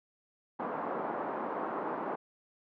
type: band-pass noise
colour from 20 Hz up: white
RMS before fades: -36 dBFS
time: 0.59-2.16 s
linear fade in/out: 10 ms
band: 210 to 1100 Hz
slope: 24 dB/octave
effects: none